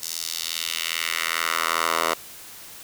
10% pulse tone with high-pass filter sweep, 82.41 Hz, E2, in tune, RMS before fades -26 dBFS, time 0.02-2.14 s, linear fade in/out 5 ms, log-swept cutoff 5900 to 770 Hz, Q 1.5, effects white hiss -42 dBFS RMS until 2.83 s

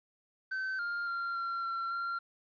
triangle tone with pitch steps, 1536 / 1403 / 1383 / 1370 / 1360 / 1379 Hz, G6 / F6 / F6 / F6 / F6 / F6, -36 / +8 / -17 / -34 / -46 / -22 cents, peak -31 dBFS, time 0.51-2.19 s, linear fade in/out 10 ms, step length 280 ms, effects resampled to 11025 Hz + 11-bit

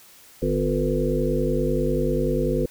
harmonic tone with a mistuned harmonic, 50.2 Hz, G1, 42 cents sharp, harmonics 1 / 3 / 5 / 7 / 9 / 10, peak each -27 / -27 / -27 / -27 / -27 / -27 dBFS, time 0.42-2.66 s, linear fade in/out 5 ms, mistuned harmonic 7, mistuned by +30 cents, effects white hiss -50 dBFS RMS until 2.7 s

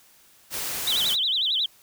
white noise, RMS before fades -30 dBFS, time 0.5-1.17 s, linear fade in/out 50 ms
sine tone with vibrato, 3466 Hz, A7, 27 cents flat, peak -21 dBFS, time 0.87-1.66 s, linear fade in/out 5 ms, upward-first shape sine, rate 11 Hz, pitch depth 240 cents each way
effects white hiss -56 dBFS RMS until 1.82 s

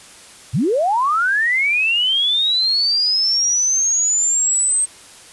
sine linear sweep, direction up, 92.5 to 8372 Hz, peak -14 dBFS, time 0.53-4.86 s, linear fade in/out 20 ms, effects white hiss -42 dBFS RMS until 5.32 s + resampled to 24000 Hz

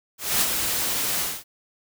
white noise with ADSR envelope, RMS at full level -20 dBFS, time 0.18-1.44 s, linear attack 230 ms, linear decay 50 ms, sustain -5 dB, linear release 230 ms, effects none

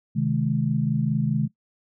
sine chord, Ab major, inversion first, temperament equal with one note detuned, 130.81 / 155.56 / 212.4 Hz, C3 / Eb3 / Ab3, 0 / 0 / +39 cents, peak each -25 / -24 / -25 dBFS, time 0.15-1.48 s, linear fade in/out 20 ms, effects noise-tail reverb RT60 0.1 s tail -18 dB re dry

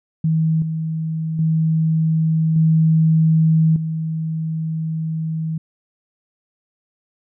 sine tone with level steps, 160 Hz, D#3, 49 cents sharp, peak -14 / -20 / -14 / -11 / -20 dBFS, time 0.24-5.58 s, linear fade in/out 5 ms, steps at 0.62 / 1.39 / 2.56 / 3.76 s, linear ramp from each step 2 ms, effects none

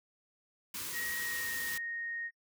white band-stop noise, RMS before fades -40 dBFS, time 0.74-1.78 s, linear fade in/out 5 ms, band 560 to 880 Hz, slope 96 dB/octave
sine tone with pitch glide, 1891 to 1860.7 Hz, A#6 to A#6, +24 to -4 cents, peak -36 dBFS, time 0.92-2.31 s, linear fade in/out 50 ms, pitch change -28 cents, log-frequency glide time 1.21-1.48 s
effects noise-tail reverb RT60 0.1 s tail -25 dB re dry

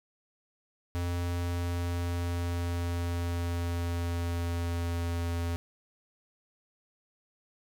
square tone with pitch glide, 87.31 to 85.27 Hz, F2 to F2, 0 to -41 cents, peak -30 dBFS, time 0.95-5.56 s, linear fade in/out 0 ms, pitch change -41 cents, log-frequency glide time 1.07-5.33 s, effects none

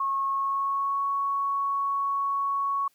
sine tone with pitch glide, 1092 to 1111.7 Hz, C#6 to C#6, -26 to +5 cents, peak -24 dBFS, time 0-2.88 s, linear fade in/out 5 ms, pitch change +31 cents, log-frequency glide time 0.29-1.04 s, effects white hiss -67 dBFS RMS until 2.94 s + high-pass 100 Hz 12 dB/octave

